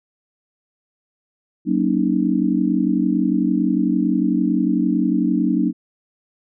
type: chord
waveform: sine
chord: D# minor seventh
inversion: first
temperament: just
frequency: 186.68 / 233.3 / 280 / 311.1 Hz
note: F#3 / A#3 / C#4 / D#4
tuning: +16 / +2 / +18 / 0 cents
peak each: -21 dBFS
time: 1.65-5.73 s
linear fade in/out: 50 ms
effects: none